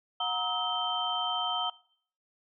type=tone cluster; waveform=sine; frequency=726 / 937 / 1281 / 3116 Hz; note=F#5 / A#5 / E6 / G7; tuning=-33 / +9 / -50 / -11 cents; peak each=-34 / -36 / -35 / -31 dBFS; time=0.2-1.7 s; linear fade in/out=5 ms; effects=noise-tail reverb RT60 0.6 s tail -23 dB re dry